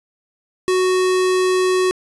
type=tone; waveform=square; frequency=370 Hz; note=F#4; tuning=in tune; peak=-15 dBFS; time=0.68-1.91 s; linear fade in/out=0 ms; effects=resampled to 24000 Hz + 7-bit